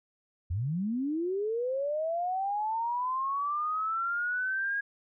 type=linear sweep; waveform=sine; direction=up; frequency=78 to 1645 Hz; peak=-28 dBFS; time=0.5-4.81 s; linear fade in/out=10 ms; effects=none